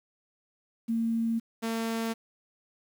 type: tone pair in turn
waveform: sine / sawtooth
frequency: 228.3 / 226.7 Hz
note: A#3 / A#3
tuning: -36 / -48 cents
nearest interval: unison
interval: 12 cents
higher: first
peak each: -25 / -25 dBFS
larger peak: neither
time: 0.88-1.4 / 1.62-2.14 s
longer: neither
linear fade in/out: 20 ms
effects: 9-bit